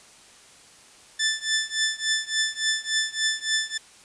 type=tone with tremolo; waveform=15% pulse; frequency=1760 Hz; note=A6; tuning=in tune; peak=-13 dBFS; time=1.19-3.78 s; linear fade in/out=10 ms; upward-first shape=triangle; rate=3.5 Hz; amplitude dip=95%; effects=white hiss -51 dBFS RMS until 4.04 s + resampled to 22050 Hz